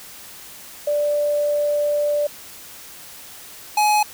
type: tone pair in turn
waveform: sine / square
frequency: 587.3 / 842.3 Hz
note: D5 / G#5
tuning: 0 / +24 cents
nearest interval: tritone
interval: 624 cents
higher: second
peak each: -17 / -15 dBFS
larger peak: second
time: 0.87-2.27 / 3.77-4.03 s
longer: first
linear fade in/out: 5 ms
effects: white hiss -40 dBFS RMS until 4.13 s